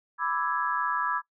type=chord; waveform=sine; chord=E dominant seventh; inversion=second; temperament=equal with one note detuned; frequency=991.8 / 1174.7 / 1318.5 / 1661.2 Hz; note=B5 / D6 / E6 / G#6; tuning=+7 / 0 / 0 / 0 cents; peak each=-31 dBFS; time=0.18-1.22 s; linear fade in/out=50 ms; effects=noise-tail reverb RT60 0.1 s tail -19 dB re dry